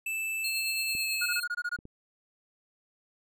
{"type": "tone with pitch glide", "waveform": "square", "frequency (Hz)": [2638, 2597], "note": ["E7", "E7"], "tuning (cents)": [1, -26], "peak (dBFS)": -31, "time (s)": [0.06, 1.4], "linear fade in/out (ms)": 5, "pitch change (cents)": -27, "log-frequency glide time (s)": [0.87, 1.12]}
{"type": "tone with tremolo", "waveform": "sawtooth", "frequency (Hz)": 4246, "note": "C8", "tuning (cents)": 25, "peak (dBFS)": -28, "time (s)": [0.44, 1.44], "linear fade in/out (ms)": 5, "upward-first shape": "sine", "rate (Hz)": 9.1, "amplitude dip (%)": 50}
{"type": "clicks", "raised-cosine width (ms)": 3, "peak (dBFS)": -32, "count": 3, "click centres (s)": [0.951, 1.789, 1.854]}
{"type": "tone bursts", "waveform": "triangle", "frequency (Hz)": 1438, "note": "F#6", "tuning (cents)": -50, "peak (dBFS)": -27, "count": 8, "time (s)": [1.21, 1.765], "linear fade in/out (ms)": 10, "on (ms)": 51, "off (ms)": 21}
{"effects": []}